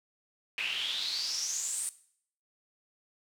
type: noise with band-pass filter sweep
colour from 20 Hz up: pink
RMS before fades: -34 dBFS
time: 0.58-1.89 s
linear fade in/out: 0 ms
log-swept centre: 2500 to 9100 Hz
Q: 7.5
effects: noise-tail reverb RT60 0.6 s tail -17 dB re dry